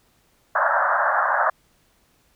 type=band-pass noise; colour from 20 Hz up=white; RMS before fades=-20 dBFS; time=0.55-1.5 s; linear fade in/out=5 ms; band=570 to 1700 Hz; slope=96 dB/octave; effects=pink hiss -62 dBFS RMS until 2.35 s